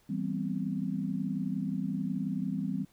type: chord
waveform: sine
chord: C major seventh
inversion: first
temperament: equal with one note detuned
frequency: 164.81 / 196 / 242.8 / 261.6 Hz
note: E3 / G3 / B3 / C4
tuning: 0 / 0 / -29 / 0 cents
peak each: -36 / -33 / -39 / -36 dBFS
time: 0.09-2.85 s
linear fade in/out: 10 ms
effects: pink hiss -66 dBFS RMS until 2.92 s